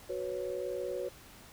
sine chord, F# suspended fourth, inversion none, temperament equal, 370 / 493.9 / 554.4 Hz, F#4 / B4 / C#5, 0 / 0 / 0 cents, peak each -38 / -38 / -38 dBFS, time 0.09-1.09 s, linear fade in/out 10 ms, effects pink hiss -54 dBFS RMS until 1.52 s

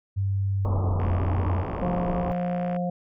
sine tone with pitch glide, 98 to 89.87 Hz, G2 to F#2, 0 to -50 cents, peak -22 dBFS, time 0.16-1.64 s, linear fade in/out 20 ms, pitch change -150 cents, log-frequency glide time 0.59-1.11 s
pink low-pass noise, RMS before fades -30 dBFS, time 0.65-2.32 s, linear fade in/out 0 ms, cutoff 1200 Hz, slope 96 dB/octave
click train, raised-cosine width 0.5 ms, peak -23 dBFS, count 107, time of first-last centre 1-2.764 s, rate 60.1 Hz
harmonic tone, 177.4 Hz, F3, 27 cents sharp, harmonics 1 / 3 / 4, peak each -26 / -31 / -32 dBFS, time 1.82-2.9 s, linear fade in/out 5 ms
effects none

